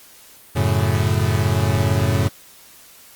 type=chord; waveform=40% pulse; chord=F# minor; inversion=none; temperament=equal; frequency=92.5 / 110 / 138.59 Hz; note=F#2 / A2 / C#3; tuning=0 / 0 / 0 cents; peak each=-19 / -19 / -21 dBFS; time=0.55-2.29 s; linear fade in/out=20 ms; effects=white hiss -46 dBFS RMS until 3.15 s + Opus 48 kbps